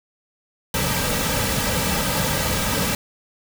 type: noise with comb filter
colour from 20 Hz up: pink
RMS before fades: -22 dBFS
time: 0.74-2.95 s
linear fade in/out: 2 ms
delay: 2.8 ms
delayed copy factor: -0.65
effects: none